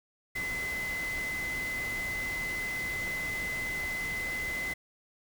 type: tone in noise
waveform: sine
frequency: 2035 Hz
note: C7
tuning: 49 cents flat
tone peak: -32 dBFS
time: 0.35-4.74 s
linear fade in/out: 10 ms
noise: pink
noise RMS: -41 dBFS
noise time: 0.35-4.74 s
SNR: +6 dB
effects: none